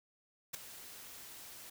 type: noise with ADSR envelope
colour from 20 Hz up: white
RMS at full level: -37 dBFS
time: 0.53-1.7 s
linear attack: 16 ms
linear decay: 6 ms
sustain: -14 dB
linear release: 6 ms
effects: none